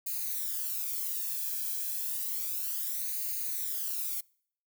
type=noise with flanger; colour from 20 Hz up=violet; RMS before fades=-34 dBFS; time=0.06-4.21 s; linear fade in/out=10 ms; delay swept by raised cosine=0.44 to 1.24 ms; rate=0.31 Hz; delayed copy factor=+0.75; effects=noise-tail reverb RT60 0.6 s tail -26 dB re dry